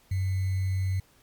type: tone with sample-and-hold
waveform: sine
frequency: 94.4 Hz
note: F#2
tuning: 35 cents sharp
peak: -24 dBFS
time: 0.11-1 s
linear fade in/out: 5 ms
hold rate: 2100 Hz
effects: pink hiss -61 dBFS RMS until 1.22 s + MP3 96 kbps